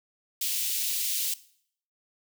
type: high-pass noise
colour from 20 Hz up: white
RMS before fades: -29 dBFS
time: 0.41-1.34 s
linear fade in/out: 5 ms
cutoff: 2700 Hz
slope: 24 dB/octave
effects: noise-tail reverb RT60 0.6 s tail -18 dB re dry